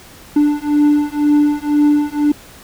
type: beating tone pair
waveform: triangle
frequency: 293.7 / 295.7 Hz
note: D4 / D4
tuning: 0 / +12 cents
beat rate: 2 Hz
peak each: -12 dBFS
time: 0.36-2.32 s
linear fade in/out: 5 ms
effects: pink hiss -40 dBFS RMS until 2.63 s